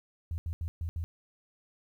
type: tone bursts at uneven times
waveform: sine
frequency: 83 Hz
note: E2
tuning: 12 cents sharp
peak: -31 dBFS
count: 5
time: 0.31-0.38 / 0.46-0.53 / 0.61-0.68 / 0.81-0.89 / 0.96-1.04 s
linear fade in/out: 0 ms
effects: 11-bit